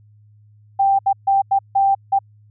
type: tone bursts at uneven times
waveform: sine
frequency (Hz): 786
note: G5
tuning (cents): +4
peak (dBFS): -12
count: 6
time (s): 0.79-0.99 / 1.06-1.13 / 1.27-1.42 / 1.51-1.59 / 1.75-1.95 / 2.12-2.19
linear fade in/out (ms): 10
effects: added 105 Hz sine -47 dBFS peak until 2.5 s